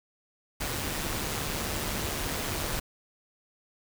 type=noise with amplitude modulation; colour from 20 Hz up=pink; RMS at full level=-30 dBFS; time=0.6-2.8 s; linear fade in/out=10 ms; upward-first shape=sine; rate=148 Hz; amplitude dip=45%; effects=none